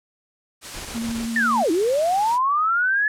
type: noise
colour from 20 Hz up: white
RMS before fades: -34 dBFS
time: 0.61-2.39 s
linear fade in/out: 50 ms
type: noise bursts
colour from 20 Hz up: pink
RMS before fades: -35 dBFS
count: 4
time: 0.74-1.255 s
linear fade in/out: 2 ms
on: 110 ms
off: 25 ms
type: tone with vibrato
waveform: sine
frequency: 230 Hz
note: A#3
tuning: 23 cents flat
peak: -24 dBFS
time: 0.94-1.64 s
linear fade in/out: 20 ms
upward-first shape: sine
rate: 12 Hz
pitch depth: 19 cents each way
type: linear two-way sweep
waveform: sine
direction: down then up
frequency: 1854 to 307.4 to 1731 Hz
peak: -17 dBFS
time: 1.36-3.08 s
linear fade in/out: 2 ms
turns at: 1.71 s
effects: low-pass 9000 Hz 12 dB/octave